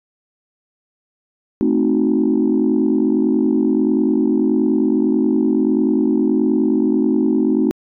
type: chord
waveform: sine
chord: A diminished seventh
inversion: none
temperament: equal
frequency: 220 / 261.6 / 311.1 / 370 Hz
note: A3 / C4 / Eb4 / Gb4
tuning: 0 / 0 / 0 / 0 cents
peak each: -18 / -17 / -17 / -20 dBFS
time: 1.61-7.71 s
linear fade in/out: 0 ms
effects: tanh soft clip ceiling -6 dBFS